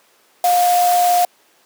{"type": "tone in noise", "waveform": "sine", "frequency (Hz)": 710, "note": "F5", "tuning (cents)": 28, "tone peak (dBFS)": -11, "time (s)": [0.44, 1.25], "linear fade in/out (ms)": 2, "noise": "white", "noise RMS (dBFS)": -24, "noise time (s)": [0.44, 1.25], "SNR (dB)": 10, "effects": ["pink hiss -54 dBFS RMS until 1.65 s", "high-pass 400 Hz 12 dB/octave"]}